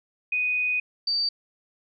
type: tone pair in turn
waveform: sine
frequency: 2489 / 4623 Hz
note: D#7 / D8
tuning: 0 / -28 cents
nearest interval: major seventh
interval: 1072 cents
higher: second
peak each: -22 dBFS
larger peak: neither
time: 0.32-0.8 / 1.07-1.29 s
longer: first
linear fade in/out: 5 ms
effects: none